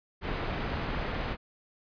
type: low-pass noise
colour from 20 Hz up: pink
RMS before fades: -33 dBFS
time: 0.21-1.37 s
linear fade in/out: 50 ms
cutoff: 2600 Hz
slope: 12 dB/octave
effects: resampled to 11025 Hz